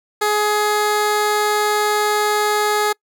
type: tone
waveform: 15% pulse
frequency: 420 Hz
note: G#4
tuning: 19 cents sharp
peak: -9 dBFS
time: 0.21-2.93 s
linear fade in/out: 10 ms
effects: noise-tail reverb RT60 0.1 s tail -26 dB re dry